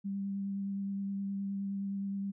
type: tone with vibrato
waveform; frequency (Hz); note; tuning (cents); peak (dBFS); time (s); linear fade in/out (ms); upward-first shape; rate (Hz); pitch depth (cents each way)
sine; 197.5; G3; +13; -33; 0.04-2.32; 20; sine; 9.6; 12
effects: none